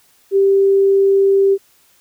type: tone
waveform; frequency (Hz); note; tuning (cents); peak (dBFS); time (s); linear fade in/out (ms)
sine; 392.3; G4; +1; -9; 0.31-1.58; 50
effects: white hiss -54 dBFS RMS until 2 s